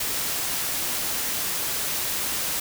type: noise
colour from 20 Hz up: white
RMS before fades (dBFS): -27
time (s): 0-2.6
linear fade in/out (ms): 5
effects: none